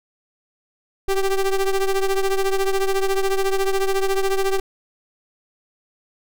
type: ring-modulated tone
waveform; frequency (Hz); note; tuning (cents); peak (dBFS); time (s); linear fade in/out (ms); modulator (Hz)
square; 196; G3; 0; -15; 1.08-4.6; 5; 189
effects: none